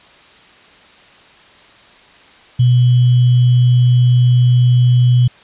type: tone with sample-and-hold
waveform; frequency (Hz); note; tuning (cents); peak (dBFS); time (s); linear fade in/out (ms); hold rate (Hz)
sine; 123.47; B2; 0; -7; 2.59-5.28; 10; 3150
effects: white hiss -44 dBFS RMS until 5.43 s + resampled to 8000 Hz